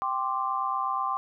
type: chord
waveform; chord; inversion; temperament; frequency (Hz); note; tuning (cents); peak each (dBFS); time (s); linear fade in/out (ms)
sine; G suspended fourth; none; equal; 784 / 1046.5 / 1174.7; G5 / C6 / D6; 0 / 0 / 0; -32 / -29 / -30; 0.02-1.17; 0
effects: none